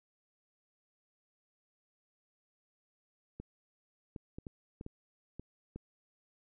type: clicks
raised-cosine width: 3 ms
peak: -30 dBFS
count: 8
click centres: 3.4 / 4.162 / 4.385 / 4.468 / 4.811 / 4.864 / 5.396 / 5.76 s
effects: none